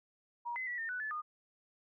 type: tone with pitch steps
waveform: sine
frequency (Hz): 952 / 2040 / 1945 / 1817 / 1488 / 1733 / 1223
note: A#5 / C7 / B6 / A#6 / F#6 / A6 / D#6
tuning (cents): +36 / -44 / -27 / -45 / +9 / -27 / -30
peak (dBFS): -36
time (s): 0.45-1.22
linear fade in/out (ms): 20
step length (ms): 110
effects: none